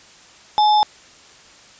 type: tone with sample-and-hold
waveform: sine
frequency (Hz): 844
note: G#5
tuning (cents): +28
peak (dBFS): -11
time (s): 0.58-0.83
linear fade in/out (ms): 0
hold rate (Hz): 4410
effects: white hiss -46 dBFS RMS until 1.79 s + resampled to 16000 Hz